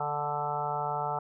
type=harmonic tone with a mistuned harmonic; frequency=146.8 Hz; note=D3; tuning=in tune; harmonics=1 / 3 / 4 / 5 / 6 / 7 / 8 / 9; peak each=-40 / -40 / -40 / -34 / -33 / -43 / -42 / -37 dBFS; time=0-1.19 s; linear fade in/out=5 ms; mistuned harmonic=4; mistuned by=+17 cents; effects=none